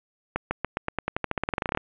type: accelerating click train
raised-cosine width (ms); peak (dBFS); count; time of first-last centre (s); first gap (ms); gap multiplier
0.5; -10; 21; 0.36-1.774; 150; 0.91
effects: resampled to 8000 Hz + 7-bit